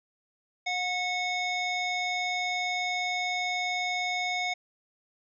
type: harmonic tone with a mistuned harmonic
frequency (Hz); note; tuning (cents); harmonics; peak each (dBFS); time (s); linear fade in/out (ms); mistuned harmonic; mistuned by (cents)
733; F#5; -16; 1 / 3 / 5 / 7 / 9; -32 / -30 / -36 / -43 / -44; 0.66-4.54; 10; 1; -23
effects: none